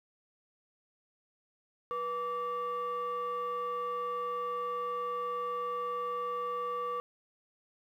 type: tone pair together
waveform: sine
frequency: 487.4 / 1159.2 Hz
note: B4 / D6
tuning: -23 / -23 cents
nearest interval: octave + minor third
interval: 1500 cents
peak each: -35 / -32 dBFS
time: 1.91-7 s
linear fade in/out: 0 ms
effects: tanh soft clip ceiling -29 dBFS + 11-bit